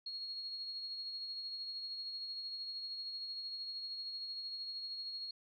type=tone with tremolo; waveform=sine; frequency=4300 Hz; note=C8; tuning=47 cents sharp; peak=-39 dBFS; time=0.06-5.31 s; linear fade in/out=5 ms; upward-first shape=triangle; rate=13 Hz; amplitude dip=40%; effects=none